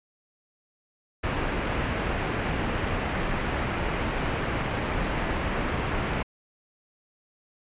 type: low-pass noise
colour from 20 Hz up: pink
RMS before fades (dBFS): -28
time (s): 1.23-6.23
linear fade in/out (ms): 10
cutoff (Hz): 2700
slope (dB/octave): 24
effects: resampled to 8000 Hz